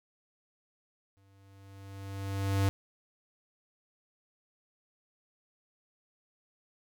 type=tone with exponential growth; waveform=square; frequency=98 Hz; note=G2; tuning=in tune; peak=-24 dBFS; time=1.17-2.69 s; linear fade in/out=0 ms; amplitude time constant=330 ms; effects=none